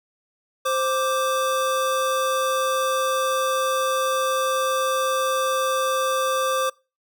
square tone pair together, 523.3 / 1175.7 Hz, C5 / D6, 0 / +2 cents, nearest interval octave + major second, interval 1402 cents, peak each -24 dBFS, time 0.65-6.7 s, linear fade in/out 10 ms, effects noise-tail reverb RT60 0.3 s tail -24 dB re dry

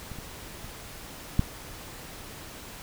clicks, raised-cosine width 5 ms, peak -27 / -27 / -28 / -8 dBFS, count 4, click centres 0.117 / 0.187 / 0.645 / 1.394 s, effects pink hiss -43 dBFS RMS until 2.82 s

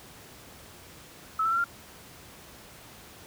sine tone with pitch steps, 1300 / 1329.6 / 1359.9 / 1390.9 Hz, E6 / E6 / F6 / F6, -24 / +15 / -46 / -7 cents, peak -23 dBFS, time 1.39-1.642 s, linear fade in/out 5 ms, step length 63 ms, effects pink hiss -49 dBFS RMS until 3.26 s + high-pass 60 Hz 12 dB/octave

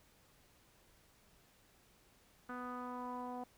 sawtooth tone with low-pass filter sweep, 248.1 Hz, B3, 8 cents sharp, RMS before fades -44 dBFS, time 2.49-3.44 s, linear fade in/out 5 ms, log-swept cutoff 1400 to 840 Hz, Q 5.5, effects pink hiss -68 dBFS RMS until 3.57 s

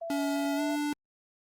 sine tone with vibrato, 659.3 Hz, E5, in tune, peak -34 dBFS, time 0.01-0.76 s, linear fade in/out 10 ms, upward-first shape square, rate 2.9 Hz, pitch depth 22 cents each way
square tone with pitch glide, 283.5 to 294 Hz, C#4 to D4, +39 to +2 cents, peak -29 dBFS, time 0.1-0.93 s, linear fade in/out 2 ms, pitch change +63 cents, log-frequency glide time 0.56-0.61 s
clicks, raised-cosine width 0.3 ms, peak -37 dBFS, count 3, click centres 0.359 / 0.401 / 0.7 s
effects Opus 24 kbps

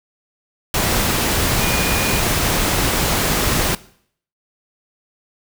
sine tone in noise, 2443 Hz, D#7, 32 cents flat, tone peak -24 dBFS, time 1.61-2.2 s, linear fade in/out 2 ms, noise pink, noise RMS -18 dBFS, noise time 0.74-3.75 s, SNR -9 dB, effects noise-tail reverb RT60 0.6 s tail -19 dB re dry

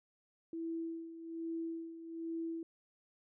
sine tone with tremolo, 329.6 Hz, E4, in tune, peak -36 dBFS, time 0.53-2.63 s, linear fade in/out 2 ms, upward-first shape sine, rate 1.2 Hz, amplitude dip 70%, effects none

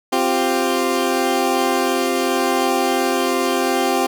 20% pulse chord, C suspended fourth, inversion none, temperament equal, 261.6 / 349.2 / 392 Hz, C4 / F4 / G4, 0 / 0 / 0 cents, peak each -16 dBFS, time 0.12-4.07 s, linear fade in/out 10 ms, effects none

